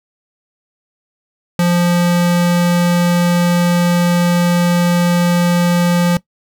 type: tone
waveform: square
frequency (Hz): 174.61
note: F3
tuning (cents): 0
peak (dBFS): -11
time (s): 1.59-6.17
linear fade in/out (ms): 2
effects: noise-tail reverb RT60 0.1 s tail -19 dB re dry